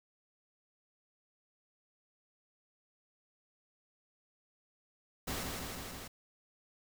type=noise with echo; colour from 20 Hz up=pink; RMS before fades=-38 dBFS; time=5.27-5.44 s; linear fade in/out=10 ms; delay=160 ms; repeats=4; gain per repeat=-2 dB; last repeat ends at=6.08 s; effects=none